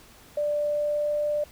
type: tone with pitch glide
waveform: sine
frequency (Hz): 590 to 593.4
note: D5 to D5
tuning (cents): +8 to +18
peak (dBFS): -23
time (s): 0.37-1.44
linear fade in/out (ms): 5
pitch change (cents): +10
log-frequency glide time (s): 0.59-1.3
effects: pink hiss -52 dBFS RMS until 1.51 s